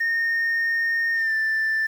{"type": "tone with pitch glide", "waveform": "sine", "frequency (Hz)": [1836, 1770.4], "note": ["A#6", "A6"], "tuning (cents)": [-27, 10], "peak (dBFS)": -18, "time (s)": [0, 1.87], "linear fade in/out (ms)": 10, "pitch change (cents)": -63, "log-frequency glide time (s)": [1.14, 1.34], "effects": ["tanh soft clip ceiling -18 dBFS", "8-bit"]}